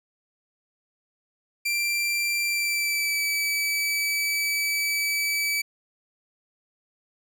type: tone with pitch glide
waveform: sawtooth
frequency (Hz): 2360 to 2299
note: D7 to D7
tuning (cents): +8 to -37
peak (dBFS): -20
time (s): 1.65-5.62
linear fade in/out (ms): 10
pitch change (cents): -45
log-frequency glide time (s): 2.46-3.24
effects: none